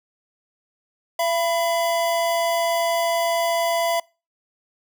square tone pair together, 676.1 / 987.8 Hz, E5 / B5, +44 / 0 cents, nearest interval perfect fifth, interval 656 cents, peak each -21 / -27 dBFS, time 1.19-4 s, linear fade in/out 5 ms, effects noise-tail reverb RT60 0.3 s tail -24 dB re dry

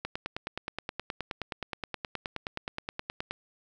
click train, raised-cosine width 0.3 ms, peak -17 dBFS, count 32, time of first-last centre 0.05-3.31 s, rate 9.51 Hz, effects none

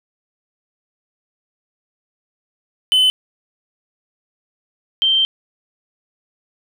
triangle / sine tone pair in turn, 3033 / 3135 Hz, F#7 / G7, +42 / -1 cents, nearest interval minor second, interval 57 cents, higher second, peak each -9 / -12 dBFS, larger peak first, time 2.92-3.1 / 5.02-5.25 s, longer second, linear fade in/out 0 ms, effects none

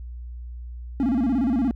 triangle tone with vibrato, 252.3 Hz, B3, 37 cents sharp, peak -17 dBFS, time 1-1.71 s, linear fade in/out 0 ms, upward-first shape square, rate 17 Hz, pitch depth 160 cents each way, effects added 60 Hz sine -33 dBFS peak until 1.75 s

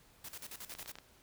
white noise with tremolo, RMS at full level -46 dBFS, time 0.24-0.92 s, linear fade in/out 5 ms, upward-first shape square, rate 11 Hz, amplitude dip 80%
clicks, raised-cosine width 0.2 ms, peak -30 dBFS, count 8, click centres 0.721 / 0.751 / 0.795 / 0.827 / 0.86 / 0.894 / 0.955 / 0.986 s
effects pink hiss -64 dBFS RMS until 1.22 s

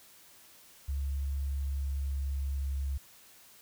sine tone with pitch glide, 69.3 to 68.78 Hz, C#2 to C#2, 0 to -13 cents, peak -30 dBFS, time 0.88-2.98 s, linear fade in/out 10 ms, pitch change -13 cents, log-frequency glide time 1.62-2.5 s, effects white hiss -57 dBFS RMS until 3.61 s

